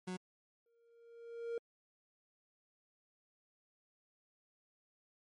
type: tone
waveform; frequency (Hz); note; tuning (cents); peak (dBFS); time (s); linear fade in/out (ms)
30% pulse; 183.4; F#3; -15; -37; 0.07-0.17; 10
type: tone with exponential growth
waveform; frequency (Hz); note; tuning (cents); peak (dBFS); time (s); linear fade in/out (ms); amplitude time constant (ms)
triangle; 466.2; A#4; 0; -33; 0.66-1.58; 2; 200
effects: MP3 48 kbps